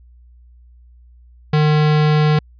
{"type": "tone", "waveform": "square", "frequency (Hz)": 151.9, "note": "D#3", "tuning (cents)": -41, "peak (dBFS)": -12, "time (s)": [1.53, 2.39], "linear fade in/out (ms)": 5, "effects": ["added 60 Hz sine -43 dBFS peak until 2.59 s", "resampled to 11025 Hz"]}